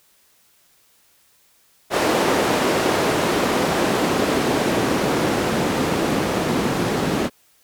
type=noise with band-pass filter sweep; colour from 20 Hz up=white; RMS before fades=-20 dBFS; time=1.9-7.3 s; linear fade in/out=50 ms; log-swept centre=410 to 220 Hz; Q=0.97; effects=white hiss -58 dBFS RMS until 7.63 s